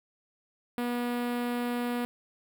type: tone with notch filter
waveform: sawtooth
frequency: 242.1 Hz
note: B3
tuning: 34 cents flat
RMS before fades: -31 dBFS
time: 0.78-2.05 s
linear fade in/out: 0 ms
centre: 6200 Hz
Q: 0.74
effects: none